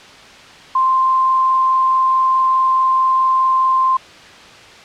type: tone with frequency modulation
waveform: sine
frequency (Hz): 1046.5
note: C6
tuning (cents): 0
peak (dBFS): -11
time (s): 0.75-3.97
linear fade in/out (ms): 5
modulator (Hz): 24.7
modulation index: 0.23
effects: white hiss -39 dBFS RMS until 4.84 s + low-pass 4000 Hz 12 dB/octave